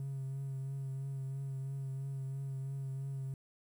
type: tone with vibrato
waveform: triangle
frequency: 135.5 Hz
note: C#3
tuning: 39 cents flat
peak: -34 dBFS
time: 0-3.34 s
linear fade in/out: 2 ms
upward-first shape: triangle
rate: 3 Hz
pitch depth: 29 cents each way
effects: tanh soft clip ceiling -32 dBFS + 11-bit